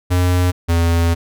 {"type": "tone pair in turn", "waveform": "square", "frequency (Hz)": [90, 84.28], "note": ["F#2", "E2"], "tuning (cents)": [-47, 39], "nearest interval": "minor second", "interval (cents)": 114, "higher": "first", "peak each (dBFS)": -13, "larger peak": "neither", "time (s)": [[0.1, 0.52], [0.68, 1.15]], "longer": "second", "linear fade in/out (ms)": 20, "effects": []}